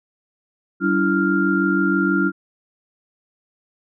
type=tone cluster; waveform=sine; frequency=190.6 / 288.2 / 334.5 / 1396 Hz; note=G3 / D4 / E4 / F6; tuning=-48 / -33 / +25 / -1 cents; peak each=-21 dBFS; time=0.8-2.32 s; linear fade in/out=50 ms; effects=none